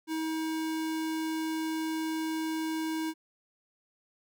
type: tone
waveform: square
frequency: 318.6 Hz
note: D#4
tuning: 41 cents sharp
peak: -31 dBFS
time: 0.07-3.14 s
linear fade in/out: 50 ms
effects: none